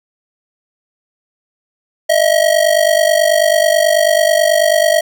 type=ring-modulated tone; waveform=square; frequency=639 Hz; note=D#5; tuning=46 cents sharp; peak=-7 dBFS; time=2.09-5.01 s; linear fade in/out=10 ms; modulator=24.6 Hz; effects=none